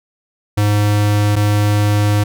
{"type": "tone pair in turn", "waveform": "square", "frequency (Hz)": [103.83, 103.83], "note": ["G#2", "G#2"], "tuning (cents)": [0, 0], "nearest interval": "unison", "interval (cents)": 0, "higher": "neither", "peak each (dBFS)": -12, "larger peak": "neither", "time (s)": [[0.57, 1.36], [1.36, 2.24]], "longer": "second", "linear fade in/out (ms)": 10, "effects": []}